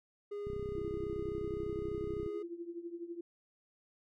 triangle tone with pitch glide, 410 to 413.6 Hz, G#4 to G#4, -22 to -7 cents, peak -36 dBFS, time 0.31-2.43 s, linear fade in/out 10 ms, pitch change +15 cents, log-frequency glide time 0.5-1.63 s
click train, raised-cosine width 5 ms, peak -31 dBFS, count 58, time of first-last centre 0.47-2.262 s, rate 31.8 Hz
sine tone with tremolo, 342 Hz, F4, 36 cents flat, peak -37 dBFS, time 0.76-3.21 s, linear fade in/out 5 ms, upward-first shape triangle, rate 12 Hz, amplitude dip 85%
effects none

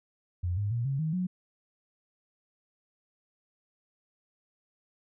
sine tone with pitch steps, 88.6 / 102.36 / 118.27 / 136.64 / 157.87 / 182.39 Hz, F2 / G#2 / A#2 / C#3 / D#3 / F#3, +25 / -25 / +25 / -25 / +25 / -25 cents, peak -27 dBFS, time 0.43-1.27 s, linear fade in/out 10 ms, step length 140 ms, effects none

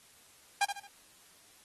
sawtooth tone with echo, 804 Hz, G5, 44 cents sharp, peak -21 dBFS, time 0.61-0.65 s, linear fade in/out 5 ms, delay 74 ms, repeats 3, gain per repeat -8 dB, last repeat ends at 0.872 s, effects white hiss -60 dBFS RMS until 1.64 s + AAC 32 kbps

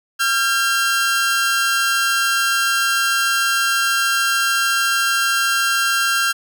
sawtooth tone pair together, 1373.4 / 1600 Hz, F6 / G6, -29 / +35 cents, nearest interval minor third, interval 264 cents, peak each -15 dBFS, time 0.19-6.33 s, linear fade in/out 20 ms, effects none

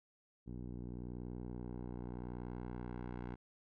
10% pulse tone with low-pass filter sweep, 60.8 Hz, B1, 26 cents flat, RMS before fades -45 dBFS, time 0.46-3.36 s, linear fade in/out 20 ms, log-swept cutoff 300 to 1700 Hz, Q 0.76, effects none

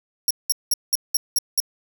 20% pulse tone bursts, 5588 Hz, F8, in tune, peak -11 dBFS, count 7, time 0.28-1.602 s, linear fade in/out 2 ms, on 26 ms, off 190 ms, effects none

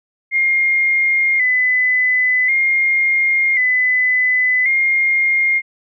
sine tone with vibrato, 2066 Hz, C7, 22 cents flat, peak -12 dBFS, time 0.31-5.62 s, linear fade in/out 50 ms, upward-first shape square, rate 0.46 Hz, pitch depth 50 cents each way, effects none

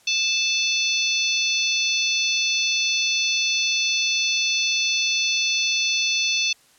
harmonic tone with a mistuned harmonic, 877 Hz, A5, 6 cents flat, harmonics 3 / 4 / 5 / 6 / 7, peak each -23 / -25 / -26 / -32 / -28 dBFS, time 0.07-6.53 s, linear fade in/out 5 ms, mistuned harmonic 7, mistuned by -29 cents, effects white hiss -56 dBFS RMS until 6.78 s + low-pass 10000 Hz 12 dB/octave

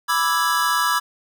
square chord, E dominant seventh, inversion second, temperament equal, 987.8 / 1174.7 / 1318.5 / 1661.2 Hz, B5 / D6 / E6 / G#6, 0 / 0 / 0 / 0 cents, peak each -24 dBFS, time 0.08-1 s, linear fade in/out 20 ms, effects none

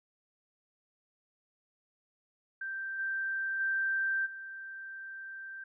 sine tone with level steps, 1568 Hz, G6, in tune, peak -35 / -31 / -28 / -41 dBFS, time 2.61-5.64 s, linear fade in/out 5 ms, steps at 2.98 / 3.59 / 4.25 s, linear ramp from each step 20 ms, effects none

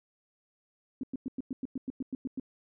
sine tone bursts, 261.6 Hz, C4, in tune, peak -31 dBFS, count 12, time 1.01-2.398 s, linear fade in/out 2 ms, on 24 ms, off 100 ms, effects none

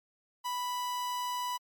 45% pulse tone, 987.8 Hz, B5, in tune, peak -32 dBFS, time 0.44-1.58 s, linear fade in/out 20 ms, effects MP3 96 kbps

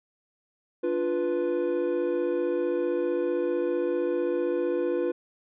triangle chord, B diminished, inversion first, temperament equal, 293.7 / 349.2 / 493.9 Hz, D4 / F4 / B4, 0 / 0 / 0 cents, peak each -31 / -25 / -26 dBFS, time 0.83-5.12 s, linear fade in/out 10 ms, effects resampled to 8000 Hz

